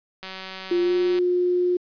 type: click train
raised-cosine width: 0.2 ms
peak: -18 dBFS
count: 182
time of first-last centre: 0.23-1.188 s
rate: 189 Hz
type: tone with pitch glide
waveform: sine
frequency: 350.4 to 357.6 Hz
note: F4 to F4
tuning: +6 to +41 cents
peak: -18 dBFS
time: 0.71-1.77 s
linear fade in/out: 5 ms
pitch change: +35 cents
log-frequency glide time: 0.82-0.93 s
effects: resampled to 11025 Hz + 9-bit